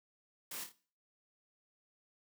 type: noise with echo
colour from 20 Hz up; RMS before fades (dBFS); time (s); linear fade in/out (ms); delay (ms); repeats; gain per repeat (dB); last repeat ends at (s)
white; -44; 0.51-0.64; 5; 27; 3; -6; 0.721
effects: noise-tail reverb RT60 0.4 s tail -17 dB re dry + high-pass 150 Hz 12 dB/octave